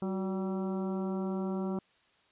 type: harmonic tone with a mistuned harmonic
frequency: 192 Hz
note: G3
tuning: 36 cents flat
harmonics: 1 / 2 / 3 / 4 / 5 / 6 / 7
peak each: -32 / -37 / -44 / -46 / -48 / -51 / -51 dBFS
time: 0.02-1.79 s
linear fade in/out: 2 ms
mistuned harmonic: 2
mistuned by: -68 cents
effects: white hiss -67 dBFS RMS until 2.31 s + resampled to 8000 Hz